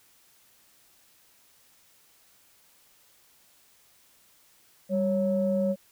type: tone pair together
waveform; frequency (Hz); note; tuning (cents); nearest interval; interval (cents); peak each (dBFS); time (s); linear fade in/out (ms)
sine; 196.65 / 553; G3 / C#5; +6 / -4; octave + tritone; 1790; -25; 4.89-5.76; 50
effects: tanh soft clip ceiling -15 dBFS + white hiss -61 dBFS RMS until 5.91 s